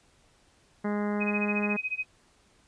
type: harmonic tone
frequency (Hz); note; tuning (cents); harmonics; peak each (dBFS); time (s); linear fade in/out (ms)
207; G#3; -5; 1 / 2 / 3 / 4 / 5 / 6 / 7 / 8 / 9 / 10; -28 / -34 / -38 / -40 / -42 / -44 / -45 / -46 / -47 / -48; 0.84-1.77; 10
type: tone with tremolo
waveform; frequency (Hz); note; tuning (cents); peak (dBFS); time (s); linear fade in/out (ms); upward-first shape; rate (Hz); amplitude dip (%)
sine; 2519; D#7; +21; -26; 1.2-2.05; 20; sine; 14; 95
effects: pink hiss -63 dBFS RMS until 2.67 s + resampled to 22050 Hz